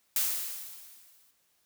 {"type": "noise with exponential decay", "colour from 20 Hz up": "blue", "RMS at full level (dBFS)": -26, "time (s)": [0.16, 1.31], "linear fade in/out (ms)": 2, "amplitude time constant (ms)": 250, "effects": ["white hiss -71 dBFS RMS until 1.65 s"]}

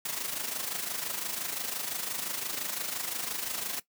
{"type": "noise with amplitude modulation", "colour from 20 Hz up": "white", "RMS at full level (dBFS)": -32, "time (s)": [0.05, 3.8], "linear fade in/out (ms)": 5, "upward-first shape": "sine", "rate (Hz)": 25.8, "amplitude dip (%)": 60, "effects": ["noise-tail reverb RT60 0.1 s tail -17 dB re dry", "high-pass 150 Hz 12 dB/octave"]}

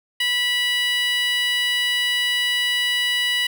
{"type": "tone with high-pass filter", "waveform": "15% pulse", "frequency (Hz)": 980, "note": "B5", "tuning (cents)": -14, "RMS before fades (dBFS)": -21, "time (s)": [0.2, 3.47], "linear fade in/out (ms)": 5, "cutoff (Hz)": 2400, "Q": 6.4, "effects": []}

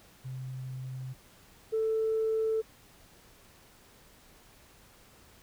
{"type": "tone pair in turn", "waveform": "sine", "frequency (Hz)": [129.8, 442], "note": ["C3", "A4"], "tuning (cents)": [-13, 8], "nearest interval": "octave + major sixth", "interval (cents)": 2121, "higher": "second", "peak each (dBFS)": [-36, -25], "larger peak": "second", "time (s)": [[0.24, 1.14], [1.72, 2.62]], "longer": "neither", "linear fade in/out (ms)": 20, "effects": ["tanh soft clip ceiling -22 dBFS", "pink hiss -58 dBFS RMS until 5.42 s"]}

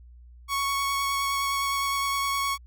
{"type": "tone with vibrato", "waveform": "sawtooth", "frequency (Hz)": 1110, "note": "C#6", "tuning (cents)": 2, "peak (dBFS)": -21, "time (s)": [0.48, 2.58], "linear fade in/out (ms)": 50, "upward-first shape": "sine", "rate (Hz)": 9.7, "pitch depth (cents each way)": 11, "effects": ["added 60 Hz sine -46 dBFS peak until 2.66 s"]}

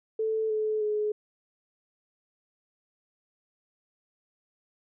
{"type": "tone with pitch steps", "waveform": "sine", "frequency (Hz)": [440, 431.2, 422.6], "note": ["A4", "A4", "G#4"], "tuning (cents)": [0, -35, 30], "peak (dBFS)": -25, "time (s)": [0.19, 1.12], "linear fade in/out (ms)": 5, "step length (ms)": 310, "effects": []}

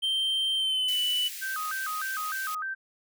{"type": "tone with pitch glide", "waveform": "triangle", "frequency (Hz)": [3136, 2975], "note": ["G7", "F#7"], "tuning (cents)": [0, 9], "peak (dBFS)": -23, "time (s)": [0.02, 1.29], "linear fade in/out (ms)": 20, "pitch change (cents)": -91, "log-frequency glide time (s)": [0.56, 0.98]}
{"type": "high-pass noise", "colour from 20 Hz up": "white", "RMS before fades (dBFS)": -39, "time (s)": [0.88, 2.55], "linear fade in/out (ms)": 5, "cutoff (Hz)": 1700, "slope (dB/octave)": 48}
{"type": "tone with vibrato", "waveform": "sine", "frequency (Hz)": 1396.9, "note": "F6", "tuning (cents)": 0, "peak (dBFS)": -30, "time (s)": [1.41, 2.75], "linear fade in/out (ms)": 20, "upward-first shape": "square", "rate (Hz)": 3.3, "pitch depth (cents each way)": 190}
{"effects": []}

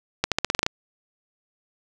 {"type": "accelerating click train", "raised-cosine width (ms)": 0.2, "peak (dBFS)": -3, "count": 9, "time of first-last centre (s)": [0.24, 0.664], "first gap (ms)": 77, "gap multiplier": 0.89, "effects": []}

